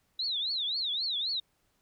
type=tone with vibrato; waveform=sine; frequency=3862 Hz; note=B7; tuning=39 cents flat; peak=-29 dBFS; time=0.19-1.4 s; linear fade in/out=5 ms; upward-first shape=triangle; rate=3.8 Hz; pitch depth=270 cents each way; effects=pink hiss -73 dBFS RMS until 1.81 s